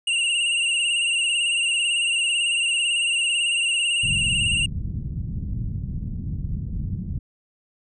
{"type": "tone with vibrato", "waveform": "square", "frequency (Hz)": 2794, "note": "F7", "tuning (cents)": 0, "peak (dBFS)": -20, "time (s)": [0.07, 4.66], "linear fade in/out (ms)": 5, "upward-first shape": "sine", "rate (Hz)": 18, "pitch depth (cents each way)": 58}
{"type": "low-pass noise", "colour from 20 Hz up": "white", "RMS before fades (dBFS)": -28, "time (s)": [4.03, 7.19], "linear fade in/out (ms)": 10, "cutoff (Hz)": 160, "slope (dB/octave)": 24}
{"effects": ["resampled to 22050 Hz"]}